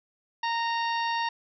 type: harmonic tone with a mistuned harmonic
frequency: 927 Hz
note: A#5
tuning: 10 cents flat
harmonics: 1 / 2 / 3 / 4 / 5 / 6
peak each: -27 / -33 / -37 / -39 / -41 / -43 dBFS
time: 0.43-1.29 s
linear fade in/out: 5 ms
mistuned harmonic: 5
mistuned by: -37 cents
effects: none